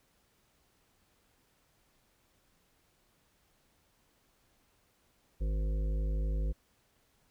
harmonic tone, 51.91 Hz, G#1, in tune, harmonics 1 / 3 / 5 / 7 / 9 / 10, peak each -29 / -42 / -50 / -51 / -52 / -51 dBFS, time 5.4-6.53 s, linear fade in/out 20 ms, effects pink hiss -71 dBFS RMS until 7.3 s

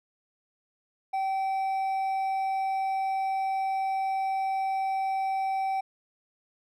triangle tone with hard clipping, 771 Hz, G5, 29 cents flat, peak -27 dBFS, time 1.13-5.81 s, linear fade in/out 10 ms, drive 7 dB, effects none

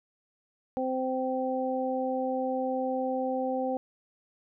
harmonic tone, 259.2 Hz, C4, 16 cents flat, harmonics 1 / 2 / 3, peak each -32 / -30 / -33 dBFS, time 0.77-3.77 s, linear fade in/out 0 ms, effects none

